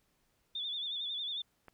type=tone with vibrato; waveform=sine; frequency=3520 Hz; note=A7; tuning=in tune; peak=-35 dBFS; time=0.55-1.42 s; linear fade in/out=5 ms; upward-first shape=sine; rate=11 Hz; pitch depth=72 cents each way
type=click; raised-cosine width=0.5 ms; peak=-35 dBFS; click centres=1.683 s
effects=pink hiss -75 dBFS RMS until 1.73 s